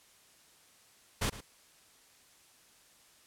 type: noise with echo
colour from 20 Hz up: pink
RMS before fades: -31 dBFS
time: 1.21-1.3 s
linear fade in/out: 10 ms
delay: 110 ms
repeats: 1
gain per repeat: -15 dB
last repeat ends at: 1.41 s
effects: white hiss -62 dBFS RMS until 3.26 s + low-pass 11000 Hz 12 dB/octave